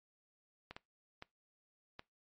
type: clicks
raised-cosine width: 0.3 ms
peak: -30 dBFS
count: 4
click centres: 0.71 / 0.765 / 1.224 / 1.994 s
effects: noise-tail reverb RT60 0.2 s tail -22 dB re dry + MP3 32 kbps